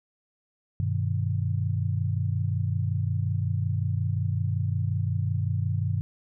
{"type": "chord", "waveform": "sine", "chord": "G augmented", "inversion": "none", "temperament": "equal", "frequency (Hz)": [98, 123.47, 155.56], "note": ["G2", "B2", "D#3"], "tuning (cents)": [0, 0, 0], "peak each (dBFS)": [-26, -29, -31], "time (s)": [0.8, 6.01], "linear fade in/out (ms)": 0, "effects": []}